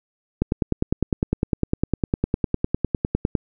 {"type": "click train", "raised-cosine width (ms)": 3, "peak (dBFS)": -6, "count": 30, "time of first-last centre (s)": [0.42, 3.352], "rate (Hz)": 9.89, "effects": []}